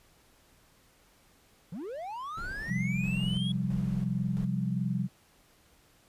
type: linear sweep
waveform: triangle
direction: up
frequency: 145.2 to 3370 Hz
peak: -34 dBFS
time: 1.72-3.52 s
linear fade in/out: 5 ms
type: noise with tremolo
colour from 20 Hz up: brown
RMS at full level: -42 dBFS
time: 2.37-4.45 s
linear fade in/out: 5 ms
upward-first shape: square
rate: 1.5 Hz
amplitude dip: 70%
type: chord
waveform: sine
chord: C suspended fourth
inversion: none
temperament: equal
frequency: 130.81 / 174.61 / 196 Hz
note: C3 / F3 / G3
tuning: 0 / 0 / 0 cents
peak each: -32 dBFS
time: 2.67-5.09 s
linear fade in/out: 50 ms
effects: pink hiss -63 dBFS RMS until 6.08 s + resampled to 32000 Hz